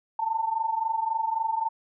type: tone pair together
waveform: sine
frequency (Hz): 878.3 / 902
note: A5 / A5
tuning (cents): -3 / +43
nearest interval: unison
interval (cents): 46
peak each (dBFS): -29 / -26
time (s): 0.19-1.69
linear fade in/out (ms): 5
effects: none